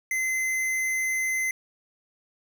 square tone, 2056 Hz, C7, 31 cents flat, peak -25 dBFS, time 0.11-1.51 s, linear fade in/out 2 ms, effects none

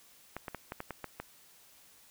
clicks, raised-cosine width 0.5 ms, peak -23 dBFS, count 8, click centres 0.366 / 0.482 / 0.547 / 0.721 / 0.804 / 0.907 / 1.043 / 1.2 s, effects white hiss -60 dBFS RMS until 2.1 s

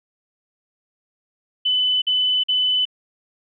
sine tone bursts, 3008 Hz, F#7, 28 cents sharp, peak -16 dBFS, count 3, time 1.65-2.854 s, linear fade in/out 10 ms, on 370 ms, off 47 ms, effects none

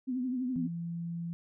sine tone with vibrato, 253.5 Hz, B3, 45 cents sharp, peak -30 dBFS, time 0.07-0.68 s, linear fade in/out 20 ms, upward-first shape triangle, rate 12 Hz, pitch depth 81 cents each way
sine tone, 169.3 Hz, E3, 46 cents sharp, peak -34 dBFS, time 0.56-1.33 s, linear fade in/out 0 ms
effects none

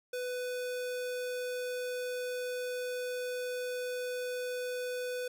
square tone, 498.1 Hz, B4, 15 cents sharp, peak -35 dBFS, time 0.13-5.28 s, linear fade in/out 5 ms, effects none

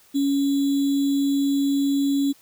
sine tone with sample-and-hold, 279 Hz, C#4, 11 cents sharp, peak -18 dBFS, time 0.14-2.33 s, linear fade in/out 20 ms, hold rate 3675 Hz, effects white hiss -55 dBFS RMS until 2.41 s

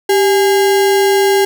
sine tone with sample-and-hold, 392 Hz, G4, in tune, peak -8 dBFS, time 0.09-1.45 s, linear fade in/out 5 ms, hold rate 1225 Hz, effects none

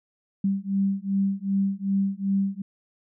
sine beating tone pair, 194.8 / 197.4 Hz, G3 / G3, -11 / +12 cents, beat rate 2.6 Hz, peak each -25 dBFS, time 0.44-2.62 s, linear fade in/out 5 ms, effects none

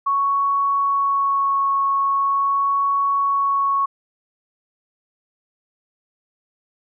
sine tone with vibrato, 1108.7 Hz, C#6, in tune, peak -16 dBFS, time 0.06-3.86 s, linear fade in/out 10 ms, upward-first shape sine, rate 0.42 Hz, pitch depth 9 cents each way, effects none

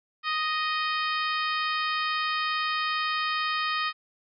harmonic tone, 622.3 Hz, D#5, in tune, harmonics 2 / 3 / 4 / 5 / 6 / 7 / 8, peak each -28 / -32 / -34 / -36 / -38 / -39 / -40 dBFS, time 0.23-3.93 s, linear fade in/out 50 ms, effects none

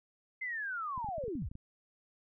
sine linear sweep, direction down, 2093 to 31 Hz, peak -35 dBFS, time 0.41-1.49 s, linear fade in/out 10 ms
clicks, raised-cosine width 5 ms, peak -34 dBFS, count 10, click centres 0.978 / 1.045 / 1.088 / 1.182 / 1.239 / 1.281 / 1.354 / 1.422 / 1.515 / 1.554 s
effects none

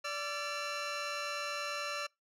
15% pulse tone pair together, 583 / 1354.9 Hz, D5 / E6, -13 / +47 cents, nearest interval octave + minor third, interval 1460 cents, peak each -32 / -32 dBFS, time 0.04-2.07 s, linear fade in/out 10 ms, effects noise-tail reverb RT60 0.2 s tail -25 dB re dry + low-pass 8000 Hz 12 dB/octave

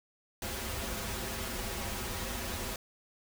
pink noise with comb filter, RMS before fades -37 dBFS, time 0.42-2.76 s, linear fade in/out 2 ms, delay 6.7 ms, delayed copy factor -1, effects none

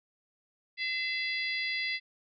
harmonic tone with a mistuned harmonic, 681 Hz, F5, 44 cents flat, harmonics 3 / 4 / 5 / 6 / 7, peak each -32 / -39 / -40 / -41 / -39 dBFS, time 0.77-2 s, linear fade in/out 50 ms, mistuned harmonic 4, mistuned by -45 cents, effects none

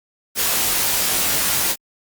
white noise with comb filter, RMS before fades -19 dBFS, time 0.35-1.76 s, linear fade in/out 50 ms, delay 19 ms, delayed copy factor -0.8, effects Opus 48 kbps

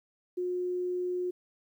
sine tone, 360 Hz, F#4, 47 cents flat, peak -29 dBFS, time 0.37-1.31 s, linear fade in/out 10 ms, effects 11-bit

